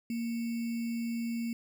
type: tone with sample-and-hold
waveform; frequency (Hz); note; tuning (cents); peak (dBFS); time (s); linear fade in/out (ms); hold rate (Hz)
sine; 232.2; A#3; -7; -31; 0.1-1.53; 2; 2450
effects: none